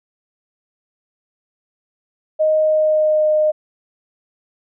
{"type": "tone with pitch glide", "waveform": "sine", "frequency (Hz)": [622.3, 613.7], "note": ["D#5", "D#5"], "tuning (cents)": [0, -24], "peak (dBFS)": -12, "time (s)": [2.39, 3.52], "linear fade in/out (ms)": 20, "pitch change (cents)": -24, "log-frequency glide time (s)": [2.58, 3.3], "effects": []}